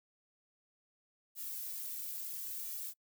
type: noise with flanger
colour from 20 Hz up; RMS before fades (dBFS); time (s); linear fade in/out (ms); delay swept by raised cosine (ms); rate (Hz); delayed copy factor
violet; -42; 1.35-2.94; 50; 1.9 to 2.88; 0.73; -1
effects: noise-tail reverb RT60 0.1 s tail -26 dB re dry